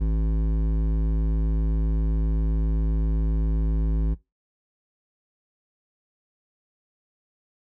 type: tone with hard clipping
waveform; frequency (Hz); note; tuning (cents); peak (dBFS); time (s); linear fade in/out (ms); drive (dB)
sine; 53.8; A1; -38; -22; 0-4.15; 20; 12
effects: noise-tail reverb RT60 0.2 s tail -19 dB re dry